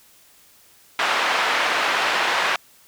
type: band-pass noise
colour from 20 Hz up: pink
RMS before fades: -21 dBFS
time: 0.99-2.56 s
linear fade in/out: 2 ms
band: 870 to 2800 Hz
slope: 12 dB/octave
effects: white hiss -53 dBFS RMS until 2.87 s